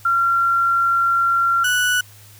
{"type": "tone pair in turn", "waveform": ["sine", "35% pulse"], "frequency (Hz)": [1373, 1478.5], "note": ["F6", "F#6"], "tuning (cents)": [-30, -2], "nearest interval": "minor second", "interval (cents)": 128, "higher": "second", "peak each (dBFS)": -14, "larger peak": "neither", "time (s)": [[0.05, 1.64], [1.64, 2.01]], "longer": "first", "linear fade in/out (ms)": 5, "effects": ["added 103 Hz sine -45 dBFS peak until 2.39 s", "white hiss -47 dBFS RMS until 2.39 s"]}